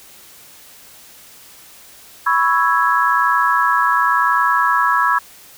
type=chord; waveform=sine; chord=C# minor seventh; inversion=third; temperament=equal; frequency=987.8 / 1108.7 / 1318.5 / 1661.2 Hz; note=B5 / C#6 / E6 / G#6; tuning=0 / 0 / 0 / 0 cents; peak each=-18 dBFS; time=2.26-5.19 s; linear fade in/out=10 ms; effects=white hiss -43 dBFS RMS until 5.57 s